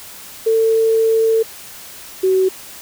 sine tone pair in turn, 447.8 / 376.6 Hz, A4 / F#4, +30 / +31 cents, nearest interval minor third, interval 299 cents, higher first, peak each -11 dBFS, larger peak neither, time 0.46-1.43 / 2.23-2.49 s, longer first, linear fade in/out 10 ms, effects white hiss -36 dBFS RMS until 2.81 s

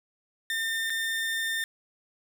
30% pulse tone with dropouts, 1807 Hz, A6, 46 cents sharp, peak -25 dBFS, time 0.5-1.64 s, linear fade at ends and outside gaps 1 ms, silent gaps 0.898-0.902 s, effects none

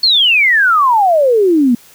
sine exponential sweep, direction down, 4435 to 229.6 Hz, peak -7 dBFS, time 0.03-1.75 s, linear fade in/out 5 ms, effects white hiss -43 dBFS RMS until 1.94 s

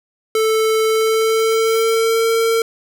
square tone with pitch glide, 440 to 454.5 Hz, A4 to A#4, 0 to -44 cents, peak -14 dBFS, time 0.35-2.62 s, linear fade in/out 2 ms, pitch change +56 cents, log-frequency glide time 0.85-2.3 s, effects none

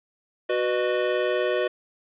square chord, B major, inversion second, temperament equal with one note detuned, 370 / 493.9 / 610.2 Hz, F#4 / B4 / D#5, 0 / 0 / -34 cents, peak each -27 dBFS, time 0.49-1.68 s, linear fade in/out 10 ms, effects resampled to 8000 Hz + 9-bit

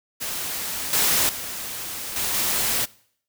white noise with level steps, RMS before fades -29 / -20 / -32 / -25 / -23 dBFS, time 0.2-2.86 s, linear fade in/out 20 ms, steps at 0.93 / 1.29 / 2.16 / 2.34 s, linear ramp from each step 2 ms, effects noise-tail reverb RT60 0.6 s tail -22 dB re dry

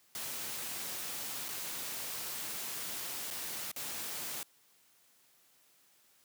white noise with dropouts, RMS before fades -40 dBFS, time 0.15-4.43 s, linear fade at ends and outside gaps 1 ms, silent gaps 1.484-1.488 / 3.304-3.309 / 3.716-3.762 s, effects white hiss -67 dBFS RMS until 6.24 s + high-pass 100 Hz 12 dB/octave

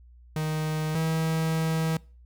45% pulse tone pair in turn, 155.56 / 160.77 Hz, D#3 / E3, 0 / -43 cents, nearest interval minor second, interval 57 cents, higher second, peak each -26 / -24 dBFS, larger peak second, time 0.36-0.95 / 0.95-1.97 s, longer second, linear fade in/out 2 ms, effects noise-tail reverb RT60 0.4 s tail -24 dB re dry + added 60 Hz sine -49 dBFS peak until 2.25 s

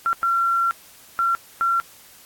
sine tone bursts at uneven times, 1365 Hz, F6, 40 cents flat, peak -17 dBFS, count 4, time 0.06-0.13 / 0.23-0.71 / 1.19-1.35 / 1.61-1.8 s, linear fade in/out 0 ms, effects white hiss -48 dBFS RMS until 2.25 s + AAC 64 kbps

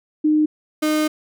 sine / 35% pulse tone pair in turn, 305.6 / 307 Hz, D#4 / D#4, -31 / -23 cents, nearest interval unison, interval 8 cents, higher second, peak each -13 / -15 dBFS, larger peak first, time 0.24-0.46 / 0.82-1.08 s, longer second, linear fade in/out 10 ms, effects none

